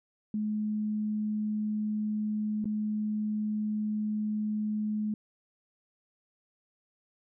sine tone with dropouts, 212.6 Hz, G#3, 41 cents sharp, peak -28 dBFS, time 0.34-5.14 s, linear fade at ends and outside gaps 2 ms, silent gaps 2.644-2.655 s, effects none

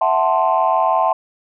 sine chord, F# half-diminished seventh, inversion third, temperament equal with one note detuned, 659.3 / 745.1 / 880 / 1046.5 Hz, E5 / F#5 / A5 / C6, 0 / +12 / 0 / 0 cents, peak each -18 dBFS, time 0.01-1.13 s, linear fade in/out 5 ms, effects tanh soft clip ceiling -5 dBFS

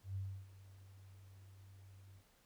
sine tone with ADSR envelope, 96.6 Hz, G2, 25 cents flat, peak -38 dBFS, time 0.03-2.24 s, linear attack 130 ms, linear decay 300 ms, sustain -18 dB, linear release 77 ms, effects pink hiss -71 dBFS RMS until 2.45 s

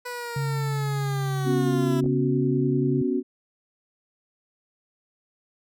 15% pulse linear sweep, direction down, 493.9 to 329.6 Hz, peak -25 dBFS, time 0.05-2.01 s, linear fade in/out 10 ms
sine tone, 138.59 Hz, C#3, in tune, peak -24 dBFS, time 0.36-3.02 s, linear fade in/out 5 ms
sine chord, B suspended second, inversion none, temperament equal, 246.9 / 277.2 / 370 Hz, B3 / C#4 / F#4, 0 / 0 / 0 cents, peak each -26 dBFS, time 1.44-3.23 s, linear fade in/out 50 ms
clicks, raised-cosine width 2 ms, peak -22 dBFS, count 2, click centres 2.042 / 2.06 s
effects none

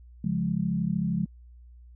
sine chord, Db major, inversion none, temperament equal, 138.59 / 174.61 / 207.7 Hz, Db3 / F3 / Ab3, 0 / 0 / 0 cents, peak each -32 / -27 / -29 dBFS, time 0.24-1.26 s, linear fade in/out 5 ms, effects added 60 Hz sine -47 dBFS peak until 1.95 s

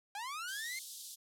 sawtooth linear sweep, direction up, 784 to 2143 Hz, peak -36 dBFS, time 0.15-0.79 s, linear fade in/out 2 ms
white high-pass noise, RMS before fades -45 dBFS, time 0.47-1.16 s, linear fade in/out 20 ms, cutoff 3400 Hz, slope 48 dB/octave
effects low-pass 12000 Hz 12 dB/octave

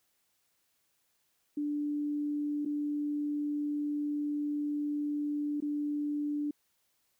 sine tone with dropouts, 293.7 Hz, D4, in tune, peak -30 dBFS, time 1.57-6.51 s, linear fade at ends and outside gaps 5 ms, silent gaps 2.651-2.658 / 5.604-5.622 s, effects white hiss -75 dBFS RMS until 7.19 s

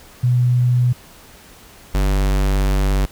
sine / square tone pair in turn, 123.47 / 48.63 Hz, B2 / G1, 0 / -13 cents, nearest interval octave + major third, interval 1613 cents, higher first, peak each -12 / -15 dBFS, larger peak first, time 0.23-0.93 / 1.94-3.06 s, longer second, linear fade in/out 10 ms, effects pink hiss -44 dBFS RMS until 3.11 s

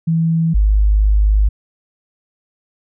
sine tone pair in turn, 163.8 / 51.59 Hz, E3 / G#1, -11 / -11 cents, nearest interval octave + minor sixth, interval 2000 cents, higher first, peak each -12 / -9 dBFS, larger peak second, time 0.07-0.54 / 0.54-1.49 s, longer second, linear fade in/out 10 ms, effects none

